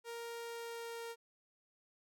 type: tone with pitch glide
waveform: sawtooth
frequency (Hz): 466.7 to 463.7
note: A#4 to A#4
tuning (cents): +2 to -9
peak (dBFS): -39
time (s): 0.04-1.16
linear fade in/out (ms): 50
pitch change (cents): -11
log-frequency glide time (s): 0.4-1
effects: none